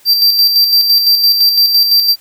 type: tone with tremolo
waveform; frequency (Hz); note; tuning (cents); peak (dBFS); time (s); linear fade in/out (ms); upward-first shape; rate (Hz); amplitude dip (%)
square; 4699; D8; 0; -6; 0.05-2.16; 50; square; 5.9; 45
effects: white hiss -46 dBFS RMS until 2.2 s